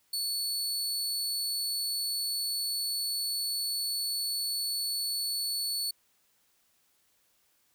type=tone; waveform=sawtooth; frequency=4435 Hz; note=C#8; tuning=in tune; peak=-27 dBFS; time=0.13-5.91 s; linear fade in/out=5 ms; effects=white hiss -70 dBFS RMS until 7.74 s